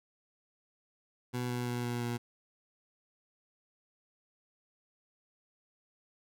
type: tone with pitch steps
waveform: 20% pulse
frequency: 123.5 / 122.51 / 121.52 / 120.54 / 119.57 Hz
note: B2 / B2 / B2 / B2 / A#2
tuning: 0 / -14 / -28 / -42 / +44 cents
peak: -28 dBFS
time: 1.33-2.18 s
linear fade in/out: 20 ms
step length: 170 ms
effects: none